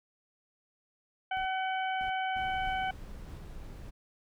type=harmonic tone; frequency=756 Hz; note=F#5; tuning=37 cents sharp; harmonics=1 / 2 / 3 / 4; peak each=-31 / -37 / -41 / -43 dBFS; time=1.31-2.91 s; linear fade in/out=5 ms
type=noise bursts; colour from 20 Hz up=brown; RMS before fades=-48 dBFS; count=4; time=1.37-3.372 s; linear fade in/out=0 ms; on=88 ms; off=550 ms
type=noise; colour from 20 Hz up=brown; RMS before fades=-44 dBFS; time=2.35-3.91 s; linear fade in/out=20 ms
effects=none